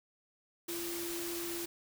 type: tone in noise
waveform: sine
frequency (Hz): 342.2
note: F4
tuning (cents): -35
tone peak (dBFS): -39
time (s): 0.68-1.66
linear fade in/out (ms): 10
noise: white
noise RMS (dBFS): -41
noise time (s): 0.68-1.66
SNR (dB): -1
effects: none